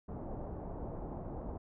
pink low-pass noise, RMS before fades -42 dBFS, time 0.08-1.58 s, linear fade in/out 10 ms, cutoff 840 Hz, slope 24 dB/octave, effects none

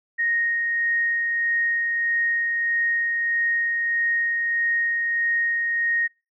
sine tone with tremolo, 1864.7 Hz, A#6, in tune, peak -19 dBFS, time 0.18-6.08 s, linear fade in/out 20 ms, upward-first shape sine, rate 1.6 Hz, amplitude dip 25%, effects noise-tail reverb RT60 0.3 s tail -26 dB re dry

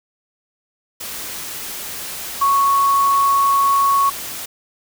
sine tone in noise, 1108.7 Hz, C#6, in tune, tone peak -12 dBFS, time 2.41-4.1 s, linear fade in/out 10 ms, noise white, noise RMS -29 dBFS, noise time 1-4.46 s, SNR +14 dB, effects none

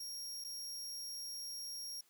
sawtooth tone with dropouts, 5588 Hz, F8, in tune, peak -40 dBFS, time 0-2.01 s, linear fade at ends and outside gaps 5 ms, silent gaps 0.441-0.446 s, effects white hiss -71 dBFS RMS until 2.09 s + high-pass 150 Hz 12 dB/octave

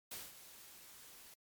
white noise with ADSR envelope, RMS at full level -45 dBFS, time 0.11-1.34 s, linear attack 8 ms, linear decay 200 ms, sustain -12 dB, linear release 3 ms, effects MP3 96 kbps

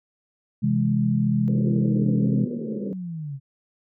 sine chord, C augmented, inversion none, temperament equal, 130.81 / 164.81 / 207.7 Hz, C3 / E3 / G#3, 0 / 0 / 0 cents, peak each -23 / -26 / -21 dBFS, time 0.62-2.46 s, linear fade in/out 20 ms
white band-pass noise, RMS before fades -33 dBFS, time 1.48-2.93 s, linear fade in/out 0 ms, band 130 to 520 Hz, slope 96 dB/octave
sine linear sweep, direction down, 349.2 to 132.1 Hz, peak -29 dBFS, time 1.64-3.4 s, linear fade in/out 50 ms
effects none

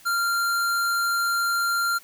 square tone, 1387 Hz, F6, 12 cents flat, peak -22 dBFS, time 0.05-1.99 s, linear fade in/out 20 ms, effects white hiss -51 dBFS RMS until 2.03 s

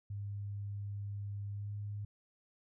sine tone with pitch glide, 101.3 to 102.95 Hz, G#2 to G#2, -43 to -15 cents, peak -38 dBFS, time 0.1-2.05 s, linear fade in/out 5 ms, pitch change +28 cents, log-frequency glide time 1.52-1.72 s, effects none

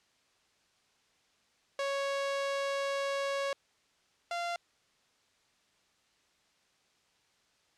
sawtooth tone pair in turn, 554.4 / 691.5 Hz, C#5 / F5, 0 / -17 cents, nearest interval major third, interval 383 cents, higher second, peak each -27 / -29 dBFS, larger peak first, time 1.79-3.53 / 4.31-4.56 s, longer first, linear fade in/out 2 ms, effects white hiss -70 dBFS RMS until 7.77 s + low-pass 6000 Hz 12 dB/octave

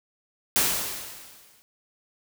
white noise with exponential decay, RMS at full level -20 dBFS, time 0.56-1.62 s, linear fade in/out 0 ms, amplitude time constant 230 ms, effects none

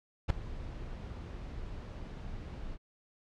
brown noise with ADSR envelope, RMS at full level -23 dBFS, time 0.28-2.78 s, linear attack 23 ms, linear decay 4 ms, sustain -19 dB, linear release 45 ms, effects low-pass 5000 Hz 12 dB/octave

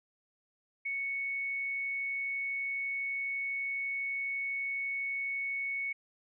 sine tone, 2217 Hz, C#7, in tune, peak -32 dBFS, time 0.85-5.93 s, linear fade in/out 10 ms, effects none

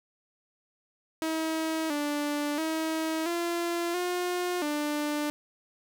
sawtooth tone with pitch steps, 320 / 292.9 / 319.4 / 342.5 / 357.3 / 296.5 Hz, D#4 / D4 / D#4 / F4 / F4 / D4, +49 / -5 / +45 / -34 / +40 / +17 cents, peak -24 dBFS, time 1.22-5.3 s, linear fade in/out 0 ms, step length 680 ms, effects none

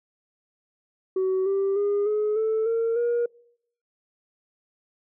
sine tone with pitch steps, 376.9 / 391.8 / 407.2 / 423.3 / 440 / 457.4 / 475.4 Hz, F#4 / G4 / G#4 / G#4 / A4 / A#4 / A#4, +32 / -1 / -34 / +33 / 0 / -33 / +34 cents, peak -19 dBFS, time 1.16-3.26 s, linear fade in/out 5 ms, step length 300 ms, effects noise-tail reverb RT60 0.7 s tail -26 dB re dry + tanh soft clip ceiling -19 dBFS

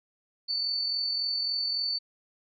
sine tone with amplitude modulation, 4500 Hz, C#8, 25 cents sharp, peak -25 dBFS, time 0.48-1.99 s, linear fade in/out 20 ms, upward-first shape sine, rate 43.6 Hz, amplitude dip 40%, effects none

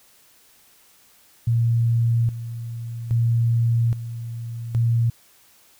sine tone with tremolo, 116.54 Hz, A#2, in tune, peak -16 dBFS, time 1.47-5.1 s, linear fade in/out 5 ms, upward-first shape square, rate 0.61 Hz, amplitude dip 75%, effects white hiss -55 dBFS RMS until 5.79 s

